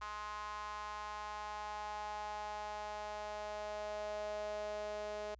sawtooth tone with high-pass filter sweep, 210 Hz, G#3, 19 cents sharp, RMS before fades -43 dBFS, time 0.01-5.35 s, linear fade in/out 10 ms, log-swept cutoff 1100 to 550 Hz, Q 4.8, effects added 60 Hz sine -58 dBFS peak until 5.39 s + resampled to 16000 Hz

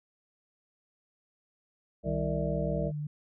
harmonic tone, 65.41 Hz, C2, in tune, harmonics 1 / 3 / 5 / 7 / 9 / 10, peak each -36 / -36 / -40 / -37 / -34 / -38 dBFS, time 2.03-2.92 s, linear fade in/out 50 ms
sine tone with pitch glide, 155.5 to 148.82 Hz, D#3 to D3, -1 to +23 cents, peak -32 dBFS, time 2.06-3.07 s, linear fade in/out 5 ms, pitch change -76 cents, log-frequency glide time 2.84-2.96 s
effects none

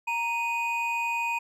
triangle tone pair together, 932.3 / 2487 Hz, A#5 / D#7, 0 / -1 cents, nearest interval octave + perfect fourth, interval 1699 cents, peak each -27 dBFS, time 0.07-1.39 s, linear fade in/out 10 ms, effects none

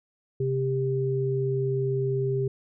sine tone pair together, 132.28 / 396.4 Hz, C3 / G4, +19 / +19 cents, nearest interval octave + perfect fifth, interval 1900 cents, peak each -26 dBFS, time 0.4-2.48 s, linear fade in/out 5 ms, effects none

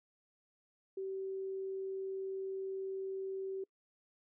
sine tone, 384.4 Hz, G4, 34 cents flat, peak -37 dBFS, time 0.97-3.64 s, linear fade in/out 5 ms, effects noise-tail reverb RT60 0.1 s tail -26 dB re dry

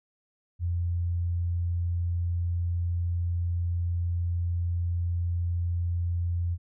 sine tone, 86.6 Hz, F2, 14 cents flat, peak -25 dBFS, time 0.59-6.58 s, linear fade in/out 50 ms, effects none

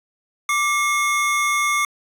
square tone pair together, 1174.7 / 2164 Hz, D6 / C#7, 0 / -42 cents, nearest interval major seventh, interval 1058 cents, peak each -21 dBFS, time 0.49-1.85 s, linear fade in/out 2 ms, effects resampled to 32000 Hz + 9-bit

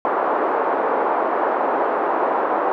white band-pass noise, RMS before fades -20 dBFS, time 0.05-2.72 s, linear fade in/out 0 ms, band 330 to 1100 Hz, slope 24 dB/octave, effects none

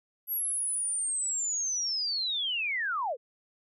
sine linear sweep, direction down, 11740 to 433.4 Hz, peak -28 dBFS, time 0.27-3.17 s, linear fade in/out 50 ms, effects none

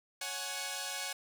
5% pulse chord, C# suspended fourth, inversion none, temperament equal with one note detuned, 554.4 / 740 / 838.3 Hz, C#5 / F#5 / G#5, 0 / 0 / +16 cents, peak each -31 / -29 / -29 dBFS, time 0.21-1.13 s, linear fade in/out 5 ms, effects none

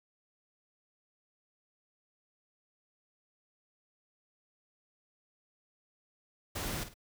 pink noise with echo, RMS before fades -37 dBFS, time 6.55-6.84 s, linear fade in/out 10 ms, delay 51 ms, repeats 2, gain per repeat -10 dB, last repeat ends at 6.942 s, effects none

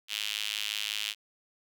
sawtooth tone with high-pass filter, 105.5 Hz, G#2, 28 cents sharp, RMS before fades -34 dBFS, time 0.08-1.15 s, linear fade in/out 50 ms, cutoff 3000 Hz, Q 3.4, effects none

